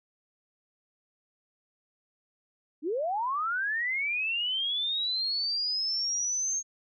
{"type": "linear sweep", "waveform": "sine", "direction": "up", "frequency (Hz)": [274.4, 6480], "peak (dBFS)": -27, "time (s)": [2.82, 6.63], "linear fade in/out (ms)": 50, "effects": []}